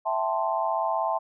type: chord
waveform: sine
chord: A minor seventh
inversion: second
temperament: equal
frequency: 659.3 / 784 / 880 / 1046.5 Hz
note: E5 / G5 / A5 / C6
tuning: 0 / 0 / 0 / 0 cents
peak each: -28 / -31 / -28 / -30 dBFS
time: 0.05-1.19 s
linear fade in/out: 20 ms
effects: none